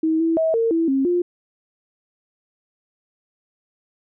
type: tone with pitch steps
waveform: sine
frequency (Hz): 319 / 328.1 / 644 / 456.8 / 329.7 / 269.4 / 352.4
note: D#4 / E4 / E5 / A#4 / E4 / C#4 / F4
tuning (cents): +43 / -8 / -41 / -35 / 0 / -49 / +16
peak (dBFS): -16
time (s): 0.03-1.22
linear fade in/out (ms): 5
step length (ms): 170
effects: none